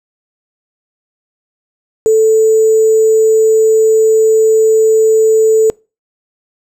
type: tone with sample-and-hold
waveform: sine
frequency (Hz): 440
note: A4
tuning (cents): 0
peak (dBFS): -5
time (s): 2.06-5.7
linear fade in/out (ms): 0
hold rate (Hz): 7350
effects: noise-tail reverb RT60 0.3 s tail -25 dB re dry + low-pass 12000 Hz 12 dB/octave